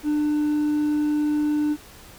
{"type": "tone with hard clipping", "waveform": "triangle", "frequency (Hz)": 298.6, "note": "D4", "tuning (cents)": 29, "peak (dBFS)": -20, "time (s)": [0.03, 1.77], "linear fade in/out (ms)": 50, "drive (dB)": 5, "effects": ["pink hiss -46 dBFS RMS until 2.18 s"]}